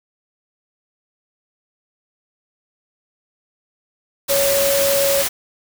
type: tone in noise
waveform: sine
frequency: 557 Hz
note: C#5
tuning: 8 cents sharp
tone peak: -16 dBFS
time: 4.29-5.23 s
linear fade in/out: 20 ms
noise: white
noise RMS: -20 dBFS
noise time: 4.28-5.29 s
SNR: +1 dB
effects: none